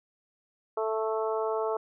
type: harmonic tone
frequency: 220 Hz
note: A3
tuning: in tune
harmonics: 2 / 3 / 4 / 5 / 6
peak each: -29 / -33 / -35 / -37 / -39 dBFS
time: 0.77-1.77 s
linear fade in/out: 5 ms
effects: none